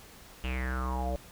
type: tone with low-pass filter sweep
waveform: square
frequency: 63.9 Hz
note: C2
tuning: 40 cents flat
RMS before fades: -32 dBFS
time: 0.44-1.16 s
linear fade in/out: 0 ms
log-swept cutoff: 2900 to 580 Hz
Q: 8.7
effects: pink hiss -52 dBFS RMS until 1.31 s